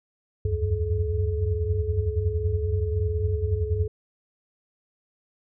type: tone cluster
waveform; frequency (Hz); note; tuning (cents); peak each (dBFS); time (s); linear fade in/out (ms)
sine; 72.5 / 83.5 / 93.9 / 97.8 / 427.8; D2 / E2 / F#2 / G2 / A4; -22 / +23 / +26 / -4 / -49; -28 / -29 / -26 / -34 / -30; 0.45-3.88; 5
effects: none